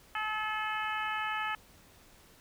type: harmonic tone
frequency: 430.8 Hz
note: A4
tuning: 37 cents flat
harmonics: 2 / 3 / 4 / 5 / 6 / 7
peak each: -37 / -36 / -37 / -43 / -41 / -44 dBFS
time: 0.15-1.55 s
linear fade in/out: 2 ms
effects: pink hiss -59 dBFS RMS until 2.4 s